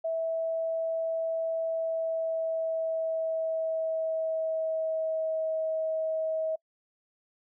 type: tone with pitch glide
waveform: sine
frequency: 653 to 638.1 Hz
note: E5 to D#5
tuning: -17 to +44 cents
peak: -27 dBFS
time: 0.04-6.56 s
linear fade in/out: 10 ms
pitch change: -39 cents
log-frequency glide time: 1.66-5.51 s
effects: noise-tail reverb RT60 0.1 s tail -26 dB re dry